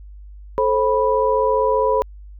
sine tone cluster, 435.9 / 531 / 984 Hz, A4 / C5 / B5, -16 / +25 / -7 cents, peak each -19 dBFS, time 0.58-2.02 s, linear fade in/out 0 ms, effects added 50 Hz sine -36 dBFS peak until 2.39 s

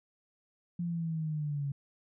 sine linear sweep, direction down, 174.61 to 138.59 Hz, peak -31 dBFS, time 0.79-1.72 s, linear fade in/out 5 ms, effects none

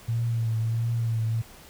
sine tone with vibrato, 114.5 Hz, A#2, 31 cents flat, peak -23 dBFS, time 0.08-1.42 s, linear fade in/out 10 ms, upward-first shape triangle, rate 1.5 Hz, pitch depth 46 cents each way, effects pink hiss -49 dBFS RMS until 1.69 s

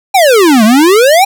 square exponential two-way sweep, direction down then up, 817 to 207.5 to 817 Hz, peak -4 dBFS, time 0.14-1.25 s, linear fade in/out 10 ms, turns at 0.64 s, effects none

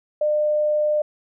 sine tone, 602 Hz, D5, 43 cents sharp, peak -17 dBFS, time 0.21-1.02 s, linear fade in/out 5 ms, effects none

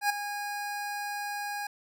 25% pulse tone with ADSR envelope, 820 Hz, G#5, 22 cents flat, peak -18 dBFS, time 0.01-1.67 s, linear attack 87 ms, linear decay 10 ms, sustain -11 dB, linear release 4 ms, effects none

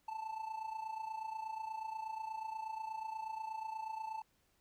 triangle tone with amplitude modulation, 880 Hz, A5, in tune, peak -35 dBFS, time 0.08-4.22 s, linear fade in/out 5 ms, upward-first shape sine, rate 28.3 Hz, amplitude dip 70%, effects pink hiss -75 dBFS RMS until 4.6 s

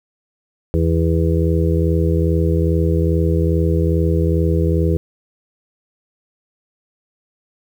harmonic tone, 82.41 Hz, E2, in tune, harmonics 1 / 2 / 4 / 5 / 6, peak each -16 / -19 / -22 / -23 / -24 dBFS, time 0.74-4.97 s, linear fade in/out 0 ms, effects 8-bit

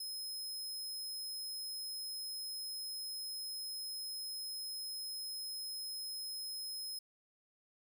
sawtooth tone, 5130 Hz, E8, 48 cents flat, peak -38 dBFS, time 0-6.99 s, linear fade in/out 5 ms, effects none

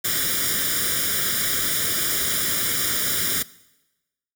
white noise with comb filter, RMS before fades -23 dBFS, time 0.04-3.43 s, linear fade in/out 10 ms, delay 0.57 ms, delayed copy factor +1, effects noise-tail reverb RT60 1.0 s tail -20 dB re dry + high-pass 60 Hz 12 dB/octave

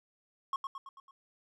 triangle tone with echo, 1088 Hz, C#6, 33 cents flat, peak -28 dBFS, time 0.53-0.56 s, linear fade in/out 2 ms, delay 110 ms, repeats 5, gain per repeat -5 dB, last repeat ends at 1.11 s, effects none

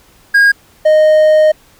triangle tone pair in turn, 1630 / 618.5 Hz, G#6 / D#5, -33 / -10 cents, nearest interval octave + perfect fourth, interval 1677 cents, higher first, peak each -3 dBFS, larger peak neither, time 0.34-0.52 / 0.85-1.52 s, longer second, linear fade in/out 10 ms, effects pink hiss -47 dBFS RMS until 1.79 s

